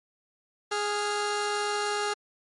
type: tone pair together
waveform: 15% pulse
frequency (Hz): 414.4 / 1396.9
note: G#4 / F6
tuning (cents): -4 / 0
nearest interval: octave + major sixth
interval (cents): 2104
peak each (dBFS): -21 / -28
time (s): 0.71-2.14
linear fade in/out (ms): 10
effects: MP3 48 kbps